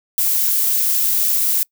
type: noise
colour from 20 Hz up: violet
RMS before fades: -17 dBFS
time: 0.18-1.63 s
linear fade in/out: 0 ms
effects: noise-tail reverb RT60 0.1 s tail -26 dB re dry